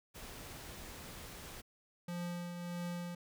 pink noise, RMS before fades -49 dBFS, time 0.14-1.62 s, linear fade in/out 20 ms
square tone with tremolo, 174.61 Hz, F3, in tune, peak -38 dBFS, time 2.08-3.15 s, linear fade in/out 5 ms, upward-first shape triangle, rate 1.6 Hz, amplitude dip 45%
effects none

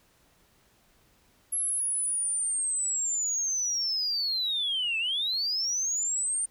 sine linear two-way sweep, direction down then up, 11220 to 2589 to 9010 Hz, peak -25 dBFS, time 1.52-6.46 s, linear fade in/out 10 ms, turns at 4.98 s, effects tanh soft clip ceiling -22 dBFS + pink hiss -64 dBFS RMS until 6.5 s

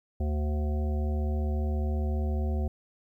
harmonic tone, 74.7 Hz, D2, 30 cents sharp, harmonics 1 / 3 / 5 / 7 / 9 / 10, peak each -26 / -36 / -40 / -43 / -45 / -46 dBFS, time 0.2-2.68 s, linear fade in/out 5 ms, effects 11-bit

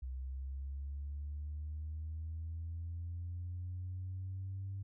sine linear sweep, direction up, 64 to 98 Hz, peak -38 dBFS, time 0.02-4.83 s, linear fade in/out 10 ms, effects tanh soft clip ceiling -35 dBFS

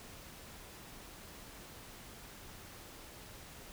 silence, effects pink hiss -52 dBFS RMS until 3.72 s

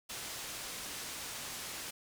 white low-pass noise, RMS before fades -43 dBFS, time 0.09-1.91 s, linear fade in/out 10 ms, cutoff 9100 Hz, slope 12 dB/octave, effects none

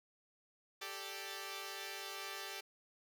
5% pulse chord, G suspended second, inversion none, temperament equal, 392 / 440 / 587.3 Hz, G4 / A4 / D5, 0 / 0 / 0 cents, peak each -35 / -37 / -39 dBFS, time 0.81-2.61 s, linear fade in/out 10 ms, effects none

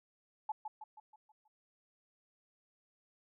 sine tone with echo, 859 Hz, A5, 42 cents flat, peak -33 dBFS, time 0.49-0.52 s, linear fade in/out 5 ms, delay 160 ms, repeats 6, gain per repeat -6 dB, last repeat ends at 1.48 s, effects none

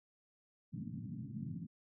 pink band-pass noise, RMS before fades -44 dBFS, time 0.72-1.67 s, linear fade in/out 20 ms, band 110 to 250 Hz, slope 48 dB/octave, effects none

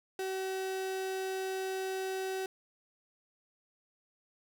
35% pulse tone, 380 Hz, F#4, 46 cents sharp, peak -32 dBFS, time 0.19-2.46 s, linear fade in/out 2 ms, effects none

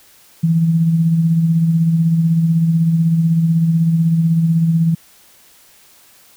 sine tone with tremolo, 164.6 Hz, E3, 2 cents flat, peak -9 dBFS, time 0.43-4.95 s, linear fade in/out 10 ms, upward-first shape sine, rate 16 Hz, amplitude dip 40%, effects white hiss -48 dBFS RMS until 6.36 s

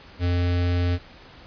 square tone with notch filter, 88.2 Hz, F2, 18 cents sharp, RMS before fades -22 dBFS, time 0.19-0.99 s, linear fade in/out 50 ms, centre 990 Hz, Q 1.7, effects pink hiss -47 dBFS RMS until 1.46 s + resampled to 11025 Hz

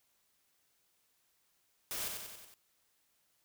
white noise with echo, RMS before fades -39 dBFS, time 1.91-2.08 s, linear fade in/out 0 ms, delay 92 ms, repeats 5, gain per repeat -4 dB, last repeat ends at 2.54 s, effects white hiss -75 dBFS RMS until 3.44 s

